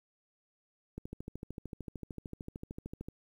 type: click train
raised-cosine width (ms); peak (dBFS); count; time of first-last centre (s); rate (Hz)
3; -28; 29; 0.98-3.085; 13.3
effects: 10-bit